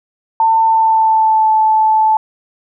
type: tone with pitch glide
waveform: sine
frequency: 896 to 872.5 Hz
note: A5 to A5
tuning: +31 to -15 cents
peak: -8 dBFS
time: 0.4-2.17 s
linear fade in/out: 2 ms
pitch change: -46 cents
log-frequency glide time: 0.63-1.5 s
effects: none